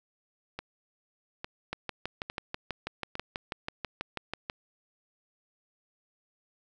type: two click trains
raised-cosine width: 0.3 ms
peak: -17 / -20 dBFS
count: 18 / 4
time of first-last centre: 1.73-4.499 / 0.59-3.154 s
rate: 6.14 / 1.17 Hz
effects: none